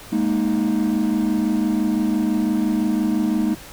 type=chord; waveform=triangle; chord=Ab suspended second; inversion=none; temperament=just; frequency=207.7 / 233.6 / 311.5 Hz; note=Ab3 / Bb3 / Eb4; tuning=0 / +4 / +2 cents; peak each=-19 dBFS; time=0.12-3.55 s; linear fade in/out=10 ms; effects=tanh soft clip ceiling -10 dBFS + pink hiss -40 dBFS RMS until 3.72 s